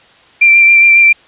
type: tone with vibrato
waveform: sine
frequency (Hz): 2361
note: D7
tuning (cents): +9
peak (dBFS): -3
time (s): 0.41-1.13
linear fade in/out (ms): 10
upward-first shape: sine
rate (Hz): 7.3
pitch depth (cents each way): 18
effects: white hiss -44 dBFS RMS until 1.27 s + resampled to 8000 Hz